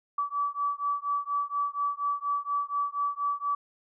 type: beating tone pair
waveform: sine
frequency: 1148 / 1152.2 Hz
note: D6 / D6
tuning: -40 / -33 cents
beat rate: 4.2 Hz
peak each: -30 dBFS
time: 0.18-3.55 s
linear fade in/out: 5 ms
effects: none